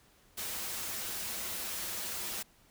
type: noise with comb filter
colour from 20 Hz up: white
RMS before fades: -38 dBFS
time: 0.37-2.43 s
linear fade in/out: 10 ms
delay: 6.9 ms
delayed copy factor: -0.55
effects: pink hiss -64 dBFS RMS until 2.7 s